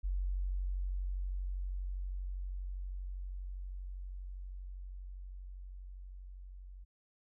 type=tone with level ramp; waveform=sine; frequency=46.25 Hz; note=F#1; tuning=in tune; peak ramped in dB=-31 to -47 dBFS; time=0.03-6.85 s; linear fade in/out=20 ms; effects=none